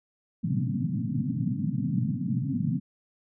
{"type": "band-pass noise", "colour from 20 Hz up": "pink", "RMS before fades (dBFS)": -28, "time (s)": [0.43, 2.8], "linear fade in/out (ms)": 20, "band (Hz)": [110, 270], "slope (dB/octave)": 96, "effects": []}